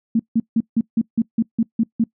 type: tone bursts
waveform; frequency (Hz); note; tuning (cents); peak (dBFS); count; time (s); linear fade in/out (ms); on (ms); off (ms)
sine; 227.2; A#3; -44; -13; 10; 0.15-2.04; 5; 45; 160
effects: noise-tail reverb RT60 0.1 s tail -23 dB re dry